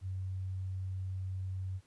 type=tone; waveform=sine; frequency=94 Hz; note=F#2; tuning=28 cents sharp; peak=-35 dBFS; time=0.01-1.81 s; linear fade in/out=50 ms; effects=pink hiss -69 dBFS RMS until 1.86 s + resampled to 24000 Hz